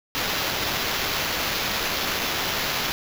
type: noise with sample-and-hold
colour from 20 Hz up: violet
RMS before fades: -26 dBFS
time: 0.15-2.92 s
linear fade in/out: 0 ms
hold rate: 8820 Hz
effects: none